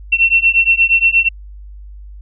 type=beating tone pair; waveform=sine; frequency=2705 / 2713.5 Hz; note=E7 / E7; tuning=+44 / +49 cents; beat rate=8.5 Hz; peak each=-12 dBFS; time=0.12-1.29 s; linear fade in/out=10 ms; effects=added 50 Hz sine -31 dBFS peak until 2.21 s